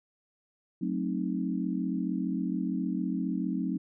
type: chord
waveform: sine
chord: F# diminished seventh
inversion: none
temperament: equal with one note detuned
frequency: 185 / 220 / 264.4 / 311.1 Hz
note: F#3 / A3 / C4 / Eb4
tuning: 0 / 0 / +18 / 0 cents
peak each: -32 / -35 / -33 / -35 dBFS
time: 0.81-3.78 s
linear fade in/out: 10 ms
effects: none